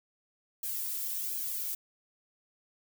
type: noise with flanger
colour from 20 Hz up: violet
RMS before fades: -35 dBFS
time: 0.63-1.75 s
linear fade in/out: 5 ms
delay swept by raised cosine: 1.2 to 2.3 ms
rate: 1.4 Hz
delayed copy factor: +0.9
effects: none